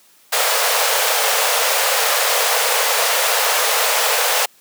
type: high-pass noise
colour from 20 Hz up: pink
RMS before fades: -17 dBFS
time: 0.32-4.46 s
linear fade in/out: 10 ms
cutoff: 450 Hz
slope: 96 dB/octave
effects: white hiss -52 dBFS RMS until 4.6 s + high-pass 150 Hz 12 dB/octave